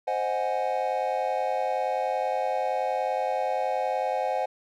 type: chord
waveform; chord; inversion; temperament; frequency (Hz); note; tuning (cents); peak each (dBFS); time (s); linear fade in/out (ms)
triangle; Ab dominant seventh; first; equal; 523.3 / 622.3 / 740 / 830.6; C5 / Eb5 / Gb5 / Ab5; 0 / 0 / 0 / 0; -28 / -30 / -27 / -29; 0.07-4.46; 10
effects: none